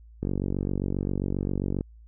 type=click train; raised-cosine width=3 ms; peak=-15 dBFS; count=76; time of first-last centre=0.23-1.809 s; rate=47.5 Hz; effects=added 56 Hz sine -47 dBFS peak until 2.07 s